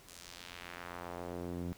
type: tone with band-pass filter sweep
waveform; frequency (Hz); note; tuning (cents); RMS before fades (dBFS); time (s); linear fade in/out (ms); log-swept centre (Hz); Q
sawtooth; 87.6; F2; +6; -44; 0.08-1.73; 0; 8600 to 200; 1.1
effects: pink hiss -59 dBFS RMS until 1.77 s